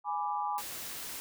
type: chord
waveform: sine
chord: G# diminished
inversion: none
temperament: equal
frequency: 830.6 / 987.8 / 1174.7 Hz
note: G#5 / B5 / D6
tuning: 0 / 0 / 0 cents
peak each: -33 / -36 / -37 dBFS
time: 0.04-0.62 s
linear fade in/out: 50 ms
type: noise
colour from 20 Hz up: white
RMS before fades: -41 dBFS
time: 0.58-1.2 s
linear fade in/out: 0 ms
effects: none